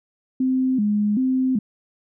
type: tone with vibrato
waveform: sine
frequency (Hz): 232.4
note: A#3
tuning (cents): -5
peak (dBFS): -17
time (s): 0.4-1.59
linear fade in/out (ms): 5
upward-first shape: square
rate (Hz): 1.3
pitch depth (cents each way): 190
effects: none